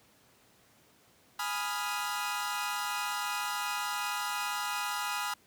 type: chord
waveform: sawtooth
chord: F half-diminished seventh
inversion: first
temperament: equal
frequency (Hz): 830.6 / 987.8 / 1244.5 / 1396.9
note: Ab5 / Cb6 / Eb6 / F6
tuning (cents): 0 / 0 / 0 / 0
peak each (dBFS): -34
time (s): 1.39-5.34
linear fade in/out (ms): 5
effects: pink hiss -63 dBFS RMS until 5.46 s + high-pass 100 Hz 12 dB/octave